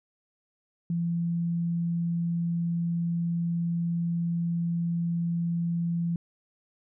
sine tone, 169.8 Hz, F3, 48 cents flat, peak -25 dBFS, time 0.9-6.16 s, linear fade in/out 2 ms, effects none

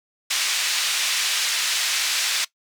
pink band-pass noise, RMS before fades -23 dBFS, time 0.3-2.45 s, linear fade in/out 10 ms, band 2500 to 7100 Hz, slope 12 dB/octave, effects noise-tail reverb RT60 0.1 s tail -19 dB re dry

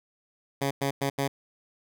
10% pulse tone bursts at uneven times, 138.59 Hz, C#3, in tune, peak -17 dBFS, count 4, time 0.61-0.71 / 0.81-0.91 / 1.01-1.1 / 1.18-1.28 s, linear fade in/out 10 ms, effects none

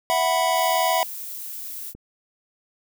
square chord, E suspended second, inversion none, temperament equal, 659.3 / 740 / 987.8 Hz, E5 / F#5 / B5, 0 / 0 / 0 cents, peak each -24 dBFS, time 0.1-1.03 s, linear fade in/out 0 ms
violet noise, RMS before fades -34 dBFS, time 0.53-1.94 s, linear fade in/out 50 ms
click, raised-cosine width 3 ms, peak -28 dBFS, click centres 1.95 s
effects none

